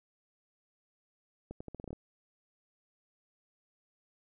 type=accelerating click train; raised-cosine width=2 ms; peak=-29 dBFS; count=9; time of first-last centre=1.51-1.93 s; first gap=95 ms; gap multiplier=0.82; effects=none